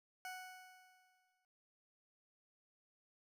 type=tone with exponential decay; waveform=20% pulse; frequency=740 Hz; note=F#5; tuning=in tune; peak=-39 dBFS; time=0.25-1.45 s; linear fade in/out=1 ms; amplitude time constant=260 ms; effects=none